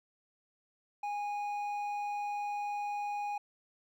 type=tone with hard clipping; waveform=triangle; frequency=823 Hz; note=G#5; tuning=16 cents flat; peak=-35 dBFS; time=1.03-3.38 s; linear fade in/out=5 ms; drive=9 dB; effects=none